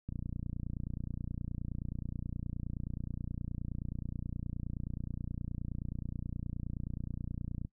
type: click train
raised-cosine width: 5 ms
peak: -26 dBFS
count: 224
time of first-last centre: 0.09-7.649 s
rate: 29.5 Hz
effects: noise-tail reverb RT60 0.1 s tail -20 dB re dry